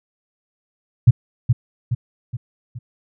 sine tone with echo, 120.1 Hz, B2, 48 cents flat, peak -4 dBFS, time 1.07-1.11 s, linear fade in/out 10 ms, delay 420 ms, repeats 4, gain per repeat -6 dB, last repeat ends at 2.79 s, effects none

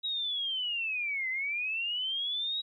sine linear two-way sweep, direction down then up, 3848 to 2021 to 3848 Hz, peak -30 dBFS, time 0.03-2.62 s, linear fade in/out 20 ms, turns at 1.29 s, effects 12-bit

